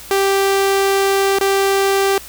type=tone with dropouts; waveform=sawtooth; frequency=392 Hz; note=G4; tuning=in tune; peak=-9 dBFS; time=0.11-2.18 s; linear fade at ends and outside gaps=1 ms; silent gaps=1.387-1.411 s; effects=added 57 Hz sine -44 dBFS peak until 2.28 s + white hiss -36 dBFS RMS until 2.28 s